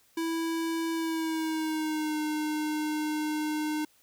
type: tone with pitch glide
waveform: square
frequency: 328.9 to 305.1 Hz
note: E4 to D#4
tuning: -4 to -34 cents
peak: -29 dBFS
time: 0.17-3.85 s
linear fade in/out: 5 ms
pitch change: -130 cents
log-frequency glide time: 0.93-2.18 s
effects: white hiss -64 dBFS RMS until 4.02 s